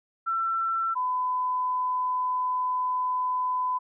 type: tone pair in turn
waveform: sine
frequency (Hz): 1343 / 1006.1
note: E6 / B5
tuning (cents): +32 / +32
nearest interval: perfect fourth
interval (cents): 500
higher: first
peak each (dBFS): -24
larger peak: neither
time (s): 0.26-0.95 / 0.95-3.79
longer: second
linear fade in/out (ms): 20
effects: none